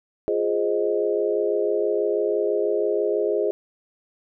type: chord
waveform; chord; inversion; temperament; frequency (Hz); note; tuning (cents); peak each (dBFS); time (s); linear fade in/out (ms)
sine; F minor seventh; none; equal; 349.2 / 415.3 / 523.3 / 622.3; F4 / Ab4 / C5 / Eb5; 0 / 0 / 0 / 0; -27 / -22 / -28 / -27; 0.28-3.51; 0
effects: none